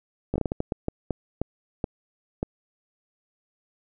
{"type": "slowing click train", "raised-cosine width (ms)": 2, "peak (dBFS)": -12, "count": 13, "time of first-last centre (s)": [0.34, 2.429], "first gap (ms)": 17, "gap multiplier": 1.38, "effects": []}